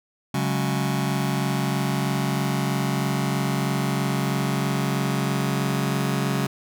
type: chord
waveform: sawtooth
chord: C# suspended fourth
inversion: none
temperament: just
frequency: 138.59 / 184.79 / 207.9 Hz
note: C#3 / F#3 / G#3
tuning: 0 / -2 / +2 cents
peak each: -20 / -23 / -24 dBFS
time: 0.34-6.47 s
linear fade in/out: 5 ms
effects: none